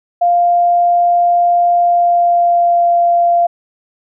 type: tone with pitch glide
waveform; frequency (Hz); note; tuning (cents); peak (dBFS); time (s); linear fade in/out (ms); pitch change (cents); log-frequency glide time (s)
sine; 698.5 to 691.7; F5 to F5; 0 to -17; -8; 0.21-3.47; 10; -17; 1.76-2.91
effects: none